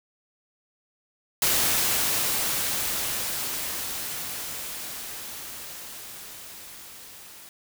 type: noise with level ramp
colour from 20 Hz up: white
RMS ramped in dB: -22 to -46 dBFS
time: 1.42-7.49 s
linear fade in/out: 2 ms
effects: none